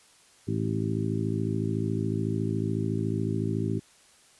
harmonic tone with a mistuned harmonic, 53.9 Hz, A1, 35 cents flat, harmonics 2 / 3 / 4 / 5 / 6 / 7, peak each -30 / -32 / -33 / -34 / -35 / -35 dBFS, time 0.47-3.8 s, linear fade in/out 20 ms, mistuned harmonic 7, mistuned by +38 cents, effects white hiss -58 dBFS RMS until 4.39 s + resampled to 24000 Hz

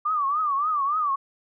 sine tone with vibrato, 1177 Hz, D6, 3 cents sharp, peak -21 dBFS, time 0.05-1.16 s, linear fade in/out 10 ms, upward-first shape triangle, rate 3.5 Hz, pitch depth 160 cents each way, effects none

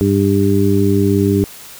harmonic tone, 99.3 Hz, G2, 23 cents sharp, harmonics 1 / 2 / 3 / 4, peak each -16 / -16 / -16 / -16 dBFS, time 0.01-1.44 s, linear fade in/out 0 ms, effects white hiss -36 dBFS RMS until 1.79 s

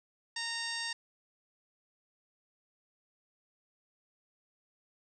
harmonic tone, 924 Hz, A#5, 16 cents flat, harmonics 1 / 2 / 3 / 4 / 5 / 6 / 7 / 8 / 9, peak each -46 / -39 / -45 / -43 / -41 / -43 / -50 / -55 / -47 dBFS, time 0.36-0.93 s, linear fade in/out 5 ms, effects none

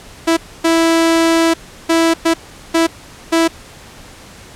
sawtooth tone bursts at uneven times, 329.6 Hz, E4, in tune, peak -6 dBFS, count 6, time 0.27-0.37 / 0.64-1.54 / 1.89-2.14 / 2.25-2.34 / 2.74-2.87 / 3.32-3.48 s, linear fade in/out 10 ms, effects pink hiss -38 dBFS RMS until 4.55 s + low-pass 10000 Hz 12 dB/octave

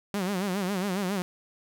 sawtooth tone with vibrato, 192.1 Hz, G3, 35 cents flat, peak -23 dBFS, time 0.14-1.22 s, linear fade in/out 0 ms, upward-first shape sine, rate 7.3 Hz, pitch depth 130 cents each way, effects none

